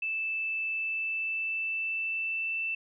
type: tone with pitch glide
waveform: sine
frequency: 2637 to 2661 Hz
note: E7 to E7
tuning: 0 to +16 cents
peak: -29 dBFS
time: 0.02-2.75 s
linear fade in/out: 5 ms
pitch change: +16 cents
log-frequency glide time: 0.72-2.6 s
effects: none